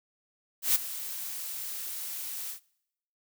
blue noise with ADSR envelope, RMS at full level -22 dBFS, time 0.62-2.6 s, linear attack 130 ms, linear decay 17 ms, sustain -15 dB, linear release 100 ms, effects noise-tail reverb RT60 0.8 s tail -24 dB re dry

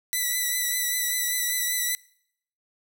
5% pulse tone with vibrato, 1975.5 Hz, B6, in tune, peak -14 dBFS, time 0.13-1.95 s, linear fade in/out 0 ms, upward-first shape triangle, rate 5.1 Hz, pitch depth 32 cents each way, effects noise-tail reverb RT60 0.7 s tail -24 dB re dry

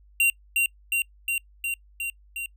square tone with echo, 2762 Hz, F7, 20 cents flat, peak -18 dBFS, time 0.2-0.3 s, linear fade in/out 2 ms, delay 360 ms, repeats 6, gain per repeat -2 dB, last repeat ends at 2.46 s, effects noise-tail reverb RT60 0.1 s tail -25 dB re dry + added 50 Hz sine -52 dBFS peak until 2.56 s

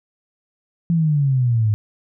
sine exponential sweep, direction down, 171.8 to 103.83 Hz, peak -14 dBFS, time 0.9-1.74 s, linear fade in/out 0 ms, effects none

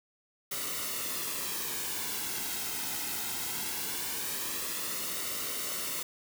white noise with flanger, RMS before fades -35 dBFS, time 0.51-6.03 s, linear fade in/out 5 ms, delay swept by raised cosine 1.2 to 1.75 ms, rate 0.2 Hz, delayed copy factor -0.55, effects none

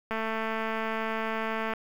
click train, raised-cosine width 0.5 ms, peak -17 dBFS, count 362, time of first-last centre 0.11-1.736 s, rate 222 Hz, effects 8-bit

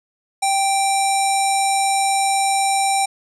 square tone with low-pass filter, 784 Hz, G5, in tune, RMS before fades -18 dBFS, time 0.42-3.06 s, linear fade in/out 10 ms, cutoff 8900 Hz, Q 4.9, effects none

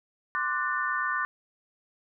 sine chord, D dominant seventh, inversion third, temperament equal with one note detuned, 1046.5 / 1174.7 / 1480 / 1790.8 Hz, C6 / D6 / F#6 / A6, 0 / 0 / 0 / +30 cents, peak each -34 / -31 / -31 / -31 dBFS, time 0.35-1.25 s, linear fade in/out 0 ms, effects none

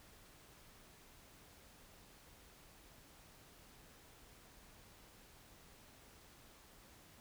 silence, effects pink hiss -62 dBFS RMS until 7.2 s

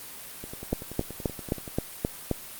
two click trains, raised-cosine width 2 ms, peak -24 / -11 dBFS, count 14 / 7, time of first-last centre 0.44-1.678 / 0.73-2.313 s, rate 10.5 / 3.79 Hz, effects white hiss -42 dBFS RMS until 2.59 s + Opus 32 kbps

